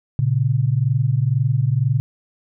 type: tone pair together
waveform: sine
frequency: 116.54 / 138.59 Hz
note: A#2 / C#3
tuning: 0 / 0 cents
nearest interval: minor third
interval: 300 cents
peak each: -18 dBFS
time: 0.19-2 s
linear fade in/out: 0 ms
effects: none